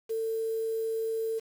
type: tone with quantisation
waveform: sine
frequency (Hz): 447.8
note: A4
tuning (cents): +30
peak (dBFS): -28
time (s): 0.09-1.4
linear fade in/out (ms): 20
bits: 8
effects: none